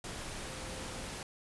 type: tone in noise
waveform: sine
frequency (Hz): 520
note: C5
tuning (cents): -11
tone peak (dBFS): -50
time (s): 0.42-1.08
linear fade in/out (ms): 2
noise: pink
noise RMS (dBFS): -42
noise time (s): 0.04-1.23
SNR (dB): -11
effects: resampled to 24000 Hz